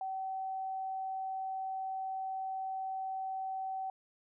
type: tone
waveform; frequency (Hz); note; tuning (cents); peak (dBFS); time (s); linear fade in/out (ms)
sine; 764; G5; -45; -35; 0.01-3.9; 2
effects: none